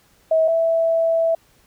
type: tone pair in turn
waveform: sine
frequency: 642 / 658.5 Hz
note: E5 / E5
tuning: -46 / -2 cents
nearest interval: unison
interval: 44 cents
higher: second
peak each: -13 / -15 dBFS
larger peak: first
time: 0.31-0.48 / 0.48-1.35 s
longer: second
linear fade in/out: 5 ms
effects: pink hiss -57 dBFS RMS until 1.66 s